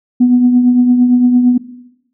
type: tone with tremolo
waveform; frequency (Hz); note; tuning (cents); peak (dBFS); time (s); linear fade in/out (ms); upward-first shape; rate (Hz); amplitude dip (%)
sine; 246.9; B3; 0; -3; 0.2-1.58; 10; triangle; 8.8; 50
effects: noise-tail reverb RT60 0.9 s tail -17 dB re dry + tanh soft clip ceiling 0 dBFS